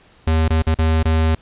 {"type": "tone with dropouts", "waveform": "square", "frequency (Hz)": 80, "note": "D#2", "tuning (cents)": 49, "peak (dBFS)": -14, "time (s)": [0.27, 1.35], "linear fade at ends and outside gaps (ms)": 5, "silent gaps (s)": [[0.482, 0.503], [0.622, 0.668], [0.745, 0.787], [1.029, 1.053]], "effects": ["pink hiss -51 dBFS RMS until 1.41 s", "resampled to 8000 Hz"]}